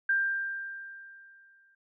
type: tone with exponential decay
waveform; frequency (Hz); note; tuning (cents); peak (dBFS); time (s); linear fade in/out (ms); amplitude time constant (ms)
sine; 1587; G6; +21; -22; 0.09-1.75; 5; 360
effects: none